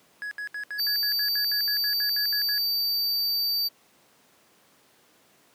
triangle tone bursts, 1677 Hz, G#6, 16 cents sharp, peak -29 dBFS, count 15, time 0.22-2.58 s, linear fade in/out 0 ms, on 92 ms, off 70 ms
square tone, 4629 Hz, D8, 26 cents flat, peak -24 dBFS, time 0.78-3.69 s, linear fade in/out 20 ms
effects pink hiss -60 dBFS RMS until 5.54 s + high-pass 200 Hz 12 dB/octave

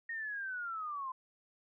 sine linear sweep, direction down, 1864.7 to 1019 Hz, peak -37 dBFS, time 0.09-1.12 s, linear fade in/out 5 ms, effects none

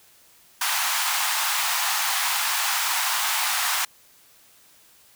pink high-pass noise, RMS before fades -24 dBFS, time 0.61-3.85 s, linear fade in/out 5 ms, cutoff 790 Hz, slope 48 dB/octave, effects white hiss -55 dBFS RMS until 5.15 s

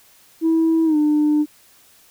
sine tone with pitch glide, 325.2 to 299.9 Hz, E4 to D4, -23 to +36 cents, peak -12 dBFS, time 0.41-1.46 s, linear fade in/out 50 ms, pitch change -141 cents, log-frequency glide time 0.85-0.97 s, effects tanh soft clip ceiling -11 dBFS + white hiss -52 dBFS RMS until 2.1 s

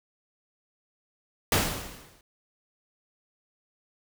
pink noise with exponential decay, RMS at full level -21 dBFS, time 1.52-2.21 s, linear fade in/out 2 ms, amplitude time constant 150 ms, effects none

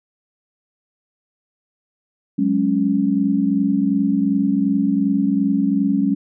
sine chord, F# suspended second, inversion none, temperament equal, 185 / 207.7 / 277.2 Hz, F#3 / G#3 / C#4, 0 / 0 / 0 cents, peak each -22 / -19 / -18 dBFS, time 2.38-6.15 s, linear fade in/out 10 ms, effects none

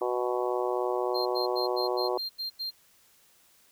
harmonic tone, 123.47 Hz, B2, in tune, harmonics 3 / 4 / 5 / 6 / 7 / 8 / 9, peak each -30 / -32 / -34 / -36 / -37 / -38 / -39 dBFS, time 0.01-2.18 s, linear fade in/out 5 ms
triangle tone bursts, 4186 Hz, C8, in tune, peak -30 dBFS, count 8, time 1.14-2.709 s, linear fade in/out 20 ms, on 120 ms, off 87 ms
effects white hiss -62 dBFS RMS until 3.71 s

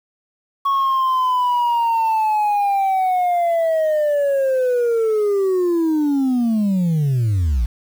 sine linear sweep, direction down, 1108.7 to 51.91 Hz, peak -12 dBFS, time 0.65-7.66 s, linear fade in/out 10 ms, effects tanh soft clip ceiling -14 dBFS + 7-bit

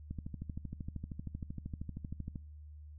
click train, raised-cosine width 5 ms, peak -28 dBFS, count 30, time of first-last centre 0.11-2.358 s, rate 12.9 Hz, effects noise-tail reverb RT60 0.6 s tail -25 dB re dry + added 75 Hz sine -48 dBFS peak until 2.98 s

